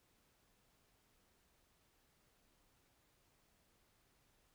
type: silence
effects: pink hiss -75 dBFS RMS until 4.54 s